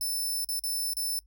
5% pulse tone with dropouts, 5290 Hz, E8, 5 cents sharp, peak -23 dBFS, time 0.01-1.19 s, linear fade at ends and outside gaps 1 ms, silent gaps 0.446-0.488 / 0.594-0.637 / 0.935-0.968 s, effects noise-tail reverb RT60 0.1 s tail -21 dB re dry + added 50 Hz sine -56 dBFS peak until 1.26 s

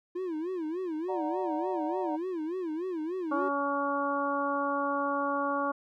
triangle tone with vibrato, 340 Hz, F4, 46 cents flat, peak -29 dBFS, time 0.15-3.49 s, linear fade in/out 10 ms, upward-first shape sine, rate 3.4 Hz, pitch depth 180 cents each way
sine chord, D augmented, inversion none, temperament equal, 587.3 / 740 / 932.3 Hz, D5 / F#5 / A#5, 0 / 0 / 0 cents, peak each -36 dBFS, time 1.08-2.17 s, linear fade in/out 20 ms
harmonic tone, 282.1 Hz, C#4, 30 cents sharp, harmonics 1 / 2 / 3 / 4 / 5, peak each -34 / -33 / -36 / -31 / -37 dBFS, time 3.31-5.72 s, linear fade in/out 10 ms
effects none

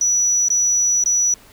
sine tone with dropouts, 5890 Hz, F#8, 9 cents flat, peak -13 dBFS, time 0.01-1.34 s, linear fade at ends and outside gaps 2 ms, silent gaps 0.485-0.502 / 1.039-1.059 s, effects tanh soft clip ceiling -9 dBFS + pink hiss -47 dBFS RMS until 1.52 s

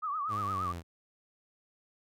sine tone with vibrato, 1197 Hz, D6, 33 cents sharp, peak -31 dBFS, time 0.02-0.73 s, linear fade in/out 20 ms, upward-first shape triangle, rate 8.6 Hz, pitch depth 150 cents each way
sawtooth linear sweep, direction down, 108.3 to 82.41 Hz, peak -34 dBFS, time 0.28-0.83 s, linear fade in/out 50 ms
effects none

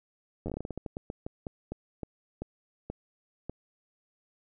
slowing click train, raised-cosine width 2 ms, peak -22 dBFS, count 21, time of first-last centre 0.46-3.496 s, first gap 10 ms, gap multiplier 1.24, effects none

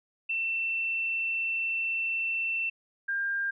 sine tone pair in turn, 2686 / 1600.1 Hz, E7 / G6, +32 / +35 cents, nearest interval major sixth, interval 897 cents, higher first, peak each -27 dBFS, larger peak neither, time 0.29-2.7 / 3.08-3.51 s, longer first, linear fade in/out 10 ms, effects none

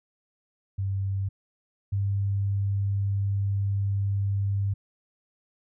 sine tone pair in turn, 97.5 / 99.38 Hz, G2 / G2, -9 / +24 cents, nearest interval unison, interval 33 cents, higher second, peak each -25 / -23 dBFS, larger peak second, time 0.78-1.29 / 1.92-4.74 s, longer second, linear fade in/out 10 ms, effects none

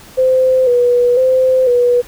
sine tone with vibrato, 502 Hz, B4, 28 cents sharp, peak -8 dBFS, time 0.17-2.02 s, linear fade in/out 20 ms, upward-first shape square, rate 1 Hz, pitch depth 51 cents each way, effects pink hiss -39 dBFS RMS until 2.07 s

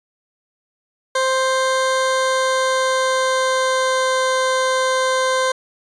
20% pulse tone with pitch glide, 523.3 to 519.1 Hz, C5 to C5, 0 to -14 cents, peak -11 dBFS, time 1.15-5.52 s, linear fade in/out 5 ms, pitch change -14 cents, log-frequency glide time 1.96-4.2 s, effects resampled to 22050 Hz

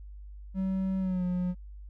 triangle tone with pitch glide, 190 to 179.75 Hz, F#3 to F#3, +46 to -50 cents, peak -25 dBFS, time 0.54-1.55 s, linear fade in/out 50 ms, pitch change -96 cents, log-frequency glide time 0.99-1.24 s, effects added 50 Hz sine -42 dBFS peak until 1.89 s

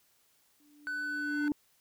sine tone with exponential growth, 293.7 Hz, D4, in tune, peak -24 dBFS, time 0.6-1.52 s, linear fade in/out 1 ms, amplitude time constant 200 ms
triangle tone, 1499 Hz, F#6, 22 cents sharp, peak -31 dBFS, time 0.87-1.48 s, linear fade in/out 0 ms
effects tanh soft clip ceiling -24 dBFS + white hiss -69 dBFS RMS until 1.8 s

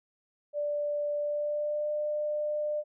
sine tone with pitch glide, 587 to 599 Hz, D5 to D5, -1 to +34 cents, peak -28 dBFS, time 0.53-2.84 s, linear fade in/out 50 ms, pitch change +35 cents, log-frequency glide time 1.18-1.91 s, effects none

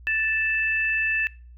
sine tone pair together, 1760 / 2637 Hz, A6 / E7, 0 / 0 cents, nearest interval perfect fifth, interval 700 cents, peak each -24 dBFS, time 0.07-1.27 s, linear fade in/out 0 ms, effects noise-tail reverb RT60 0.4 s tail -23 dB re dry + added 60 Hz sine -43 dBFS peak until 1.57 s

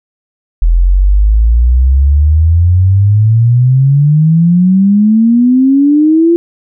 sine exponential sweep, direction up, 40.97 to 344.3 Hz, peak -4 dBFS, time 0.62-6.36 s, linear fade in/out 0 ms, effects none

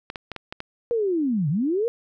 clicks, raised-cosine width 0.3 ms, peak -16 dBFS, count 6, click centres 0.101 / 0.158 / 0.317 / 0.363 / 0.525 / 0.604 s
sine linear two-way sweep, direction down then up, 485 to 135 to 485 Hz, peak -20 dBFS, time 0.91-1.88 s, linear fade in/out 0 ms, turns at 1.49 s
effects none

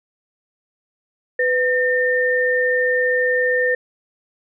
sine tone pair together, 500 / 1812.4 Hz, B4 / A#6, +21 / -49 cents, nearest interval octave + minor seventh, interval 2230 cents, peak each -18 dBFS, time 1.39-3.75 s, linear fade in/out 5 ms, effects none

